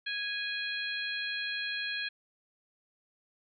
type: harmonic tone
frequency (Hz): 828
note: G#5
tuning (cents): -5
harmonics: 2 / 3 / 4 / 5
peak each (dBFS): -36 / -38 / -39 / -40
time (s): 0.06-2.09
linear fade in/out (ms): 10
effects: none